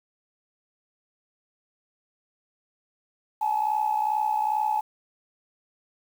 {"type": "tone with amplitude modulation", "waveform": "sine", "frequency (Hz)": 856, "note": "A5", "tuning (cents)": -48, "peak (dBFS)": -18, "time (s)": [3.41, 4.81], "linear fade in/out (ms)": 10, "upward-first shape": "sine", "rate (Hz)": 62.4, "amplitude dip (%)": 75, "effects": ["tanh soft clip ceiling -15 dBFS", "8-bit"]}